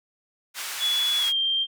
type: band-pass noise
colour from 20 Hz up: pink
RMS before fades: -33 dBFS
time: 0.54-1.33 s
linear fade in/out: 50 ms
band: 1500 to 15000 Hz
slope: 12 dB/octave
type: tone with pitch glide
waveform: sine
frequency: 3400 to 3172 Hz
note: G#7 to G7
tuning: +40 to +20 cents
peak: -21 dBFS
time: 0.79-1.67 s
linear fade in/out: 50 ms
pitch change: -120 cents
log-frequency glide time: 1.19-1.36 s
effects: none